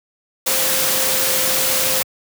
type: tone in noise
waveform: sine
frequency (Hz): 523.3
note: C5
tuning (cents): 0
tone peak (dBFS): -27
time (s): 0.46-2.03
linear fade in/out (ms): 10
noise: white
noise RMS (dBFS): -18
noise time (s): 0.46-2.03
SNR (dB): -12
effects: high-pass 100 Hz 12 dB/octave